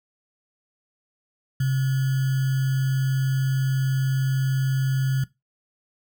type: tone with sample-and-hold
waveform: sine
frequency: 133.2 Hz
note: C3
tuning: 31 cents sharp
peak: -19 dBFS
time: 1.6-5.24 s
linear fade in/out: 5 ms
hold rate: 1575 Hz
effects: noise-tail reverb RT60 0.2 s tail -19 dB re dry